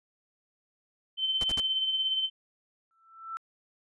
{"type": "tone with tremolo", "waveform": "sine", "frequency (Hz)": 3083, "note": "G7", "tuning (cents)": -29, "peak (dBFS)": -24, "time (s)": [1.17, 2.3], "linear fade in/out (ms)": 50, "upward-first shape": "sine", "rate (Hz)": 17, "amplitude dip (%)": 45}
{"type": "noise bursts", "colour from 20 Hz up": "pink", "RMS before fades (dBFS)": -36, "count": 3, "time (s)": [1.41, 1.6], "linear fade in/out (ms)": 2, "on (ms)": 28, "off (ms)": 53}
{"type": "tone with exponential growth", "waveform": "sine", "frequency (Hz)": 1331, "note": "E6", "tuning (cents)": 16, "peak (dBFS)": -31, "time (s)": [2.91, 3.37], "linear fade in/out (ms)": 0, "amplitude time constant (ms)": 100}
{"effects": ["resampled to 24000 Hz"]}